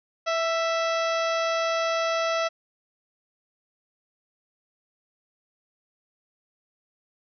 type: harmonic tone with a mistuned harmonic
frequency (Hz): 658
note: E5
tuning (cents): -3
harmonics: 1 / 2 / 3 / 4 / 5 / 6 / 7 / 8 / 9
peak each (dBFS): -25 / -28 / -34 / -35 / -38 / -40 / -43 / -40 / -42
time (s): 0.26-2.49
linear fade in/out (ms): 20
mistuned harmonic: 2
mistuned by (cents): +21
effects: none